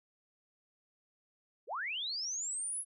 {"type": "linear sweep", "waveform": "sine", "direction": "up", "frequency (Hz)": [349.2, 10810], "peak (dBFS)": -35, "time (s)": [1.67, 2.85], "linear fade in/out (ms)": 50, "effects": []}